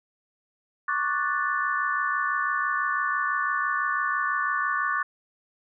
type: chord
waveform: sine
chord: D major seventh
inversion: third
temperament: equal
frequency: 1108.7 / 1174.7 / 1480 / 1760 Hz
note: C#6 / D6 / F#6 / A6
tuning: 0 / 0 / 0 / 0 cents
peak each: -29 dBFS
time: 0.88-5.03 s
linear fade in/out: 5 ms
effects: none